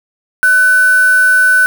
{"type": "tone with quantisation", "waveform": "sine", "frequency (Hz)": 1500, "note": "F#6", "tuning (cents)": 23, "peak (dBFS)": -6, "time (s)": [0.43, 1.66], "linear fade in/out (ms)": 0, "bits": 3, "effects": []}